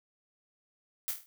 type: noise with echo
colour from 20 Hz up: blue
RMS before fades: -33 dBFS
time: 1.08-1.11 s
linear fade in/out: 0 ms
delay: 25 ms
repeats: 6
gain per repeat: -5 dB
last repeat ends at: 1.26 s
effects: none